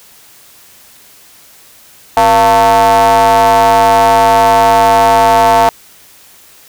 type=ring-modulated tone; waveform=square; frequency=105.5 Hz; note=G#2; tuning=28 cents sharp; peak=-3 dBFS; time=2.17-5.69 s; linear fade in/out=0 ms; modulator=794 Hz; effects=white hiss -41 dBFS RMS until 6.68 s